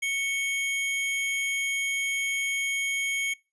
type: tone pair together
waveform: square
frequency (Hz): 2217 / 3184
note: C#7 / G7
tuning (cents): 0 / +26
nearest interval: tritone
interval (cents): 626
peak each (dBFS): -27 / -36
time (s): 0.02-3.34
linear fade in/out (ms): 10
effects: noise-tail reverb RT60 0.3 s tail -25 dB re dry + resampled to 24000 Hz